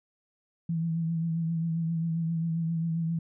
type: tone with vibrato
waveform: sine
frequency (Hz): 164.81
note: E3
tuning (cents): 0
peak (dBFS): -26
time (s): 0.69-3.19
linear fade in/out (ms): 5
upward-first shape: triangle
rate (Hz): 7.5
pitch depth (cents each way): 42
effects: none